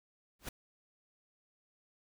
pink noise with exponential growth, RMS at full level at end -36 dBFS, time 0.39-0.49 s, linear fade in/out 5 ms, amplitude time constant 21 ms, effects none

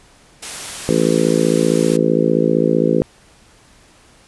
white noise, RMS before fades -28 dBFS, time 0.42-1.97 s, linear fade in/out 10 ms
harmonic tone, 55.4 Hz, A1, 13 cents sharp, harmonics 3 / 4 / 5 / 6 / 7 / 8 / 9, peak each -20 / -20 / -20 / -20 / -20 / -20 / -20 dBFS, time 0.89-3.02 s, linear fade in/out 0 ms
effects pink hiss -49 dBFS RMS until 4.27 s + resampled to 24000 Hz

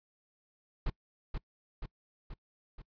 brown noise with echo, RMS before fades -31 dBFS, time 0.86-0.9 s, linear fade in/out 5 ms, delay 480 ms, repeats 4, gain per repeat -4 dB, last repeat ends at 2.82 s, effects noise-tail reverb RT60 0.1 s tail -24 dB re dry + resampled to 11025 Hz

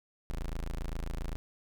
30% pulse tone, 27.5 Hz, A0, in tune, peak -31 dBFS, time 0.3-1.36 s, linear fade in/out 0 ms, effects none

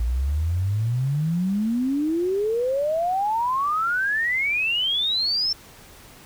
sine exponential sweep, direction up, 56 to 5420 Hz, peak -20 dBFS, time 0-5.53 s, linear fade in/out 5 ms, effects pink hiss -47 dBFS RMS until 6.25 s

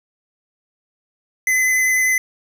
square tone with vibrato, 2029 Hz, B6, 46 cents sharp, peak -15 dBFS, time 1.47-2.18 s, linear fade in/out 2 ms, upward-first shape triangle, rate 10 Hz, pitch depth 18 cents each way, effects none

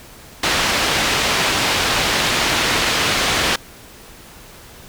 white low-pass noise, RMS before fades -18 dBFS, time 0.43-3.56 s, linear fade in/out 5 ms, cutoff 3800 Hz, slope 12 dB/octave, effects pink hiss -41 dBFS RMS until 4.88 s

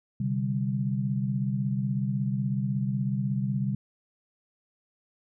sine chord, C suspended second, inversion none, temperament just, 130.81 / 147.16 / 196.22 Hz, C3 / D3 / G3, 0 / +4 / +2 cents, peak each -28 / -33 / -29 dBFS, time 0.2-3.75 s, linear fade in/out 5 ms, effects none

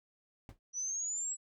brown noise with exponential decay, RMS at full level -43 dBFS, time 0.49-0.59 s, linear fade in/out 1 ms, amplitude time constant 21 ms
sine exponential sweep, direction up, 5860 to 7820 Hz, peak -34 dBFS, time 0.73-1.37 s, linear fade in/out 50 ms
effects none

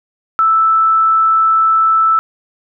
sine tone, 1318 Hz, E6, 1 cent flat, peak -8 dBFS, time 0.39-2.19 s, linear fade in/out 0 ms, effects none

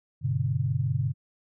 sine chord, G major, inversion none, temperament equal with one note detuned, 98 / 123.47 / 143.56 Hz, G2 / B2 / D3, 0 / 0 / -39 cents, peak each -30 / -27 / -28 dBFS, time 0.21-1.14 s, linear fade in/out 50 ms, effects none

